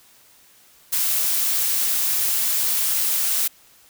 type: noise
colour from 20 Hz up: blue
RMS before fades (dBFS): -21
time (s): 0.92-3.48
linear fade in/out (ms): 10
effects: white hiss -53 dBFS RMS until 3.89 s